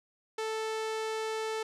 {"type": "tone", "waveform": "sawtooth", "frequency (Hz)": 440, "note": "A4", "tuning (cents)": 0, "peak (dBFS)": -28, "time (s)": [0.38, 1.63], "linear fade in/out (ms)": 5, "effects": ["low-pass 8000 Hz 12 dB/octave"]}